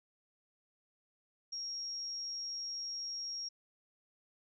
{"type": "tone", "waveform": "sine", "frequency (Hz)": 5588, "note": "F8", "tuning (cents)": 0, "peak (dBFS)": -38, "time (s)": [1.52, 3.49], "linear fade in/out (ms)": 10, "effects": []}